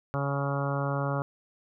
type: harmonic tone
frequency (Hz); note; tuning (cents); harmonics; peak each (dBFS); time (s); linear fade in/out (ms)
140; C#3; +18; 1 / 2 / 3 / 4 / 5 / 6 / 7 / 8 / 9 / 10; -29 / -37 / -39 / -34 / -40 / -39 / -42 / -38 / -39 / -40; 0.14-1.22; 0
effects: none